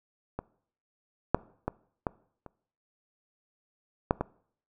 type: clicks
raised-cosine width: 1 ms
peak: -19 / -6 / -15 / -14 / -30 / -8 / -14 dBFS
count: 7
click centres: 0.39 / 1.346 / 1.68 / 2.068 / 2.463 / 4.109 / 4.21 s
effects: noise-tail reverb RT60 0.6 s tail -22 dB re dry